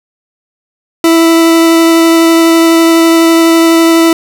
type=tone with vibrato; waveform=40% pulse; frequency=330 Hz; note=E4; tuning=2 cents sharp; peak=-3 dBFS; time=1.04-4.13 s; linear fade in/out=2 ms; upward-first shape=sine; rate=12 Hz; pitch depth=8 cents each way; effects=none